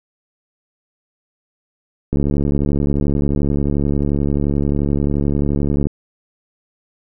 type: click train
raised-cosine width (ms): 3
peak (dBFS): -6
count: 268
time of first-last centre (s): 2.13-5.869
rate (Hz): 71.4
effects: none